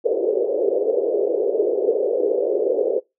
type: band-pass noise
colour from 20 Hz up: pink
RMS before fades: -20 dBFS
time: 0.04-3 s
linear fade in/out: 20 ms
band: 400 to 520 Hz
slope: 48 dB/octave
effects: noise-tail reverb RT60 0.2 s tail -23 dB re dry